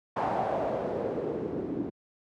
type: noise with low-pass filter sweep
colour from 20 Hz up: white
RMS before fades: -31 dBFS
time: 0.16-1.9 s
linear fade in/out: 10 ms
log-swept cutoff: 850 to 300 Hz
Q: 2.9
effects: high-pass 100 Hz 12 dB/octave